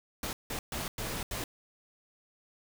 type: noise bursts at uneven times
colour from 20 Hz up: pink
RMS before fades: -36 dBFS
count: 5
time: 0.23-0.33 / 0.5-0.59 / 0.72-0.88 / 0.98-1.23 / 1.31-1.44 s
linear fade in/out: 2 ms
effects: none